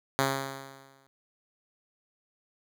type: tone with exponential decay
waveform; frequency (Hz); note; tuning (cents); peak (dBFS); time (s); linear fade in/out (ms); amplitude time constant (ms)
5% pulse; 136; C#3; -33; -11; 0.19-1.07; 0; 190
effects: none